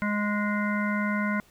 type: harmonic tone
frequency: 207.7 Hz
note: G#3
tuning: in tune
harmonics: 1 / 3 / 5 / 7 / 9 / 10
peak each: -26 / -36 / -34 / -32 / -40 / -35 dBFS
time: 0.02-1.4 s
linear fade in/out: 0 ms
effects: pink hiss -59 dBFS RMS until 1.5 s